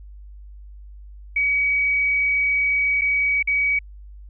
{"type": "tone with dropouts", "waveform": "sine", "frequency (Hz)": 2267, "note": "C#7", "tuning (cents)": 38, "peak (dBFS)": -17, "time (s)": [1.36, 3.79], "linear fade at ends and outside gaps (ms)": 5, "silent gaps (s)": [[3.012, 3.017], [3.427, 3.473]], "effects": ["added 50 Hz sine -38 dBFS peak until 4.29 s"]}